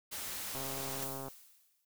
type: noise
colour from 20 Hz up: white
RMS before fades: -41 dBFS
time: 0.11-1.05 s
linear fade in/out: 20 ms
type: click train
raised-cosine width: 1 ms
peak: -30 dBFS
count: 100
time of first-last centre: 0.55-1.283 s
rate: 135 Hz
type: noise with exponential decay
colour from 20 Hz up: blue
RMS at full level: -39 dBFS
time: 1.02-1.85 s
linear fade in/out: 5 ms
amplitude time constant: 180 ms
effects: noise-tail reverb RT60 0.2 s tail -26 dB re dry